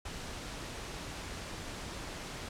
pink noise, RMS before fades -42 dBFS, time 0.05-2.49 s, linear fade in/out 5 ms, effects low-pass 8000 Hz 12 dB/octave

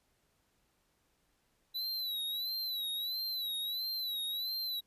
square tone with vibrato, 3951 Hz, B7, in tune, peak -35 dBFS, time 1.74-4.81 s, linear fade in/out 20 ms, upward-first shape sine, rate 1.5 Hz, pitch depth 92 cents each way, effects pink hiss -75 dBFS RMS until 4.86 s + resampled to 32000 Hz

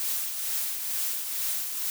blue noise with tremolo, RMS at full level -28 dBFS, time 0-1.9 s, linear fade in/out 0 ms, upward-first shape triangle, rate 2.2 Hz, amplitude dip 50%, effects none

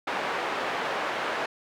pink band-pass noise, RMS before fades -30 dBFS, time 0.07-1.46 s, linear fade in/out 5 ms, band 520 to 2100 Hz, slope 12 dB/octave, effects none

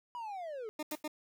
triangle linear sweep, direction down, 987.8 to 415.3 Hz, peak -37 dBFS, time 0.15-0.69 s, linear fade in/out 0 ms
20% pulse tone bursts, 304.4 Hz, D#4, 38 cents flat, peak -31 dBFS, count 3, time 0.79-1.079 s, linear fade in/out 5 ms, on 39 ms, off 86 ms
white noise with exponential decay, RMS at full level -40 dBFS, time 0.91-1.03 s, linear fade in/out 2 ms, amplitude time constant 25 ms
effects none

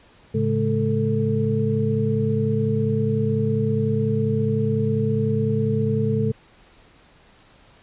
sine tone cluster, 109 / 139 / 213.3 / 443.6 Hz, A2 / C#3 / G#3 / A4, -16 / +5 / +46 / +14 cents, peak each -24 dBFS, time 0.34-6.32 s, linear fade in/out 10 ms, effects pink hiss -53 dBFS RMS until 7.82 s + resampled to 8000 Hz

